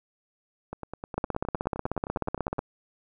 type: two click trains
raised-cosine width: 1 ms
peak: -13 / -21 dBFS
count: 24 / 19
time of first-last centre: 1.18-2.591 / 0.73-2.584 s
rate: 16.3 / 9.71 Hz
effects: none